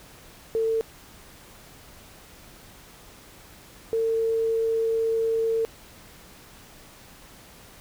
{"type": "tone pair in turn", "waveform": "sine", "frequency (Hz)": [448.7, 451.6], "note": ["A4", "A4"], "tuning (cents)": [34, 45], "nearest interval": "unison", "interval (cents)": 11, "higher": "second", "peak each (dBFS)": -21, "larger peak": "neither", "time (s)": [[0.55, 0.81], [3.93, 5.65]], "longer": "second", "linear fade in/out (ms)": 0, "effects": ["pink hiss -49 dBFS RMS until 7.8 s"]}